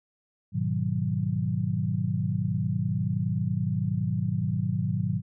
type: chord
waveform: sine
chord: G# minor seventh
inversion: none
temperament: equal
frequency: 103.83 / 123.47 / 155.56 / 185 Hz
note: G#2 / B2 / D#3 / F#3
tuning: 0 / 0 / 0 / 0 cents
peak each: -30 dBFS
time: 0.52-5.22 s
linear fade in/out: 50 ms
effects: none